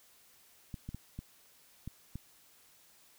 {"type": "clicks", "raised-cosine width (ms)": 5, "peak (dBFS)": -28, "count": 6, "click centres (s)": [0.742, 0.89, 0.946, 1.19, 1.876, 2.156], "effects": ["white hiss -63 dBFS RMS until 3.18 s"]}